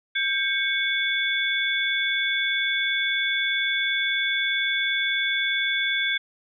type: tone cluster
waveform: sine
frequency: 1588 / 2218 / 3457 Hz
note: G6 / C#7 / A7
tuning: +22 / 0 / -31 cents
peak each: -26 dBFS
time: 0.15-6.18 s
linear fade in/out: 10 ms
effects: none